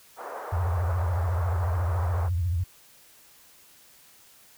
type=band-pass noise; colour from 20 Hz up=pink; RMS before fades=-37 dBFS; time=0.16-2.3 s; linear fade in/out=50 ms; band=510 to 1300 Hz; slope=24 dB/octave
type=tone with vibrato; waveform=sine; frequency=87.31 Hz; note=F2; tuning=in tune; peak=-23 dBFS; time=0.52-2.64 s; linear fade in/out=10 ms; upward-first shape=triangle; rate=14 Hz; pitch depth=180 cents each way
effects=white hiss -55 dBFS RMS until 4.57 s